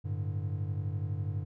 triangle chord, G suspended second, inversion none, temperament equal, 98 / 110 / 146.83 Hz, G2 / A2 / D3, 0 / 0 / 0 cents, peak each -31 / -36 / -36 dBFS, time 0.04-1.45 s, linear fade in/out 20 ms, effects none

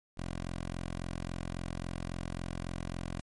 10% pulse tone, 43.65 Hz, F1, in tune, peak -28 dBFS, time 0.17-3.21 s, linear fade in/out 10 ms, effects MP3 48 kbps

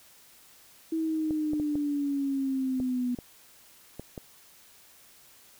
sine linear sweep, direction down, 324.4 to 244.4 Hz, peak -26 dBFS, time 0.92-3.15 s, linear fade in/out 5 ms
clicks, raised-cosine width 2 ms, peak -24 dBFS, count 8, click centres 1.308 / 1.534 / 1.599 / 1.755 / 2.801 / 3.188 / 3.996 / 4.178 s
effects white hiss -56 dBFS RMS until 5.59 s

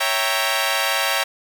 10% pulse chord, C# diminished seventh, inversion none, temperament equal, 554.4 / 659.3 / 784 / 932.3 Hz, C#5 / E5 / G5 / Bb5, 0 / 0 / 0 / 0 cents, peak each -16 dBFS, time 0-1.24 s, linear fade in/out 10 ms, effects none

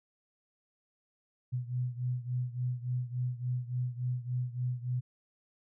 sine beating tone pair, 123.47 / 126.97 Hz, B2 / B2, 0 / +48 cents, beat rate 3.5 Hz, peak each -33 / -36 dBFS, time 1.52-5.01 s, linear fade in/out 20 ms, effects none

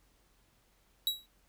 45% pulse tone with exponential decay, 3876 Hz, B7, 33 cents flat, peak -25 dBFS, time 1.07-1.26 s, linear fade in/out 1 ms, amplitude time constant 40 ms, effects added 45 Hz sine -70 dBFS peak until 1.48 s + pink hiss -70 dBFS RMS until 1.48 s

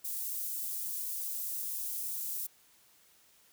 white high-pass noise, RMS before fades -37 dBFS, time 0.04-2.47 s, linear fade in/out 10 ms, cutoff 10000 Hz, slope 12 dB/octave, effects white hiss -64 dBFS RMS until 3.52 s

